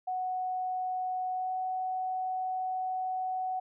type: tone with pitch glide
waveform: sine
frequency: 740 to 745.6 Hz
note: F#5 to F#5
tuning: 0 to +13 cents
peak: -30 dBFS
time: 0.07-3.6 s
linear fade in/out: 10 ms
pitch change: +13 cents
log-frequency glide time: 1.33-1.53 s
effects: none